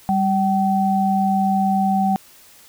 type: tone pair together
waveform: sine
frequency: 196 / 765.2 Hz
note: G3 / G5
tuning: 0 / -42 cents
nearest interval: 2 octaves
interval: 2358 cents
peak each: -18 dBFS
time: 0.09-2.16 s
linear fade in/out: 0 ms
effects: white hiss -48 dBFS RMS until 2.68 s